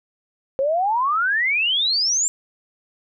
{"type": "exponential sweep", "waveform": "sine", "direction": "up", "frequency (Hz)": [523, 7480], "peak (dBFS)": -17, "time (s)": [0.59, 2.28], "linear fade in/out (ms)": 0, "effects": []}